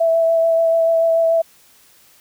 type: tone with vibrato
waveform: sine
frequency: 659.3 Hz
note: E5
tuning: in tune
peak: -12 dBFS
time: 0-1.42 s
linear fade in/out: 10 ms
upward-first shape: sine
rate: 6.9 Hz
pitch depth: 13 cents each way
effects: white hiss -51 dBFS RMS until 2.2 s